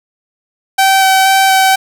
sawtooth tone with vibrato, 769 Hz, G5, 33 cents flat, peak -3 dBFS, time 0.78-1.76 s, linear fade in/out 10 ms, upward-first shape square, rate 2.1 Hz, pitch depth 8 cents each way, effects 7-bit

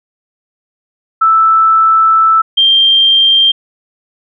sine tone pair in turn, 1318.5 / 3175 Hz, E6 / G7, 0 / +21 cents, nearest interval octave + minor third, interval 1521 cents, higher second, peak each -5 dBFS, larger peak neither, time 1.21-2.42 / 2.57-3.52 s, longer first, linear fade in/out 10 ms, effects none

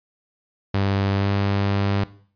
sawtooth tone with pitch glide, 98.4 to 99.95 Hz, G2 to G2, +7 to +34 cents, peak -15 dBFS, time 0.74-2.04 s, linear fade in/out 5 ms, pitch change +27 cents, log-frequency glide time 1.17-1.29 s, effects noise-tail reverb RT60 0.5 s tail -18 dB re dry + resampled to 11025 Hz

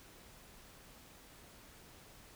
silence, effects pink hiss -58 dBFS RMS until 2.35 s

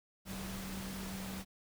sine tone in noise, 191.3 Hz, G3, 42 cents flat, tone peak -42 dBFS, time 0.25-1.45 s, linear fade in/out 50 ms, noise pink, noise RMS -45 dBFS, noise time 0.25-1.45 s, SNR 0 dB, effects none

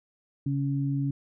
sine tone pair together, 138.8 / 279 Hz, C#3 / C#4, +3 / +11 cents, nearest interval octave, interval 1208 cents, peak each -26 / -30 dBFS, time 0.46-1.11 s, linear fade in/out 5 ms, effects none

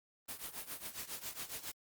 white noise with tremolo, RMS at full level -41 dBFS, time 0.28-1.72 s, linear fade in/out 10 ms, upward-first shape triangle, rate 7.3 Hz, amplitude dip 90%, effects Opus 32 kbps

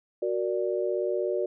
sine chord, Gb augmented, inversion none, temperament equal, 370 / 466.2 / 587.3 Hz, Gb4 / Bb4 / D5, 0 / 0 / 0 cents, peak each -28 / -31 / -30 dBFS, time 0.22-1.46 s, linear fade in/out 5 ms, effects none

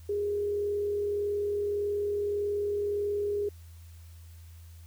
sine tone with frequency modulation, 410 Hz, G#4, 22 cents flat, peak -27 dBFS, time 0.09-3.49 s, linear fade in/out 5 ms, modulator 41.7 Hz, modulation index 0.22, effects added 83 Hz sine -46 dBFS peak until 4.86 s + white hiss -61 dBFS RMS until 4.86 s

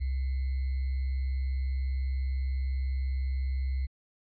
sine tone with sample-and-hold, 65.8 Hz, C2, 10 cents sharp, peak -27 dBFS, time 0-3.87 s, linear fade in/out 20 ms, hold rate 2100 Hz, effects resampled to 11025 Hz

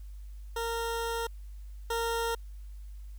20% pulse tone pair in turn, 461.8 / 461.8 Hz, A#4 / A#4, -16 / -16 cents, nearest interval unison, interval 0 cents, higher neither, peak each -26 / -24 dBFS, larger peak second, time 0.56-1.27 / 1.9-2.35 s, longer first, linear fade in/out 5 ms, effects added 50 Hz sine -41 dBFS peak until 3.18 s + white hiss -67 dBFS RMS until 3.18 s

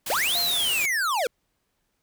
white noise, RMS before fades -31 dBFS, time 0.06-0.86 s, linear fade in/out 5 ms
square linear two-way sweep, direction up then down, 440 to 4275 to 440 Hz, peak -23 dBFS, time 0.1-1.27 s, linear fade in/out 2 ms, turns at 0.39 s
triangle tone with exponential decay, 698.5 Hz, F5, in tune, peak -29 dBFS, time 0.35-0.95 s, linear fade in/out 2 ms, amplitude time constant 130 ms
effects pink hiss -74 dBFS RMS until 2.02 s

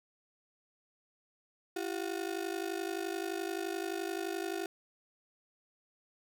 35% pulse ring-modulated tone, 362.4 Hz, F#4, 36 cents flat, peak -30 dBFS, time 1.76-4.66 s, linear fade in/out 2 ms, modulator 25.8 Hz, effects 10-bit

